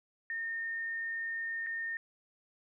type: tone with dropouts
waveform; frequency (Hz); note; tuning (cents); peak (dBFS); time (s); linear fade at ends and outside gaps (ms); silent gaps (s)
sine; 1827; A#6; -35; -34; 0.3-1.97; 1; 1.664-1.668
effects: none